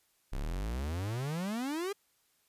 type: exponential sweep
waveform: 45% pulse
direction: up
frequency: 31 to 415.3 Hz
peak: -33 dBFS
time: 0.32-1.93 s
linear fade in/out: 10 ms
effects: white hiss -72 dBFS RMS until 2.48 s + resampled to 32000 Hz

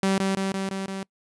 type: tone with echo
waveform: sawtooth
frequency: 193.1 Hz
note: G3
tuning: 26 cents flat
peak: -16 dBFS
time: 0.03-0.18 s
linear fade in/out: 2 ms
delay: 170 ms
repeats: 5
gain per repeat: -2 dB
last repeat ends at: 1.03 s
effects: noise-tail reverb RT60 0.1 s tail -25 dB re dry + resampled to 24000 Hz

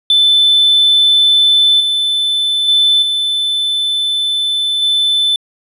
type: tone with level steps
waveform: triangle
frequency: 3520 Hz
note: A7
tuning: in tune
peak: -4 / -10 / -5 / -11 / -8 dBFS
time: 0.1-5.36 s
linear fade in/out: 2 ms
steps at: 1.8 / 2.68 / 3.02 / 4.82 s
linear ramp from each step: 5 ms
effects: tanh soft clip ceiling -3 dBFS + resampled to 32000 Hz

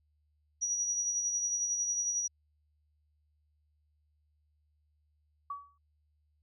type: tone with tremolo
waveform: sine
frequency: 5800 Hz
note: F#8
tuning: 35 cents flat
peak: -28 dBFS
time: 0.61-2.28 s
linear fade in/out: 20 ms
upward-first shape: sine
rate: 11 Hz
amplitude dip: 40%
type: tone with exponential decay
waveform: sine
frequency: 1137 Hz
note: C#6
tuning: 44 cents sharp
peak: -33 dBFS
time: 5.5-5.78 s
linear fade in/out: 5 ms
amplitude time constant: 59 ms
effects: added 75 Hz sine -70 dBFS peak until 6.42 s

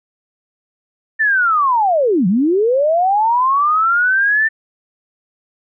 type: linear two-way sweep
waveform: sine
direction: down then up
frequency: 1800 to 170 to 1800 Hz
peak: -11 dBFS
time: 1.19-4.49 s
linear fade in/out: 20 ms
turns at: 2.27 s
effects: none

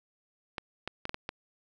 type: clicks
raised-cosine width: 0.3 ms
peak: -18 dBFS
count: 6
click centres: 0.582 / 0.876 / 1.054 / 1.094 / 1.144 / 1.291 s
effects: none

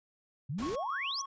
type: exponential sweep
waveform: sine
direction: up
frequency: 123.47 to 6272 Hz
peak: -33 dBFS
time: 0.49-1.22 s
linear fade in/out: 10 ms
type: noise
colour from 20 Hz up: pink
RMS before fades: -43 dBFS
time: 0.58-0.76 s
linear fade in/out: 10 ms
type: tone with tremolo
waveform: triangle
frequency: 1098 Hz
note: C#6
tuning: 17 cents flat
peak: -36 dBFS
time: 0.62-1.26 s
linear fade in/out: 5 ms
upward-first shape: square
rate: 7.1 Hz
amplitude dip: 40%
effects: resampled to 16000 Hz

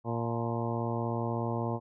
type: harmonic tone with a mistuned harmonic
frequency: 116.54 Hz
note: A#2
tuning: in tune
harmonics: 1 / 2 / 3 / 4 / 5 / 6 / 7 / 8 / 9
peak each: -33 / -36 / -38 / -39 / -40 / -41 / -41 / -42 / -43 dBFS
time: 0.04-1.8 s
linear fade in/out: 50 ms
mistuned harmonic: 7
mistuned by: +66 cents
effects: none

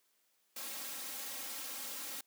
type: noise with comb filter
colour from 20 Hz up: white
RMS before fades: -43 dBFS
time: 0.56-2.21 s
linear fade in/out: 5 ms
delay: 3.7 ms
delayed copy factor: +0.8
effects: white hiss -75 dBFS RMS until 2.26 s + high-pass 200 Hz 12 dB/octave

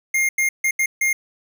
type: tone bursts at uneven times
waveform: square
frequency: 2124 Hz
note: C7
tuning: 25 cents sharp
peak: -17 dBFS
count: 5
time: 0.14-0.29 / 0.38-0.49 / 0.64-0.71 / 0.79-0.86 / 1.01-1.13 s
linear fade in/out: 5 ms
effects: none

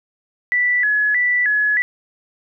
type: tone with vibrato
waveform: sine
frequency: 1827 Hz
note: A#6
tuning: 35 cents flat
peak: -14 dBFS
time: 0.52-1.82 s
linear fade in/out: 0 ms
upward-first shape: square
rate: 1.6 Hz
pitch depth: 130 cents each way
effects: none

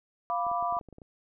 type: chord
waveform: sine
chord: B diminished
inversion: second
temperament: equal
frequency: 698.5 / 987.8 / 1174.7 Hz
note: F5 / B5 / D6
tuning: 0 / 0 / 0 cents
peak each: -30 / -32 / -32 dBFS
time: 0.3-0.79 s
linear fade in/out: 0 ms
type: clicks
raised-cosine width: 2 ms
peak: -35 dBFS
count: 10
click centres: 0.467 / 0.515 / 0.626 / 0.725 / 0.768 / 0.812 / 0.887 / 0.927 / 0.984 / 1.018 s
effects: none

